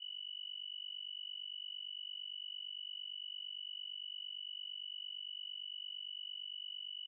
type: tone with amplitude modulation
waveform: sine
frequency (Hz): 2960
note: F#7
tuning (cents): 0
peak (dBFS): -39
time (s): 0-7.07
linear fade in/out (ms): 20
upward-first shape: sine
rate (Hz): 48.8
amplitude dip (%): 100
effects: none